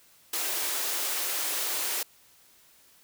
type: high-pass noise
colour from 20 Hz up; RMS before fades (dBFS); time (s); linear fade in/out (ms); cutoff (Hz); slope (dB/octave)
white; -30; 0.33-2.03; 5; 300; 48
effects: white hiss -59 dBFS RMS until 3.03 s